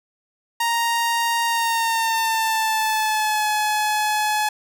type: tone with pitch glide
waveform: sawtooth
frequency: 932.3 to 850 Hz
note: A#5 to G#5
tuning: 0 to +40 cents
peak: -15 dBFS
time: 0.6-4.49 s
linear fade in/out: 5 ms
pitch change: -160 cents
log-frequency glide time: 1.45-3.47 s
effects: none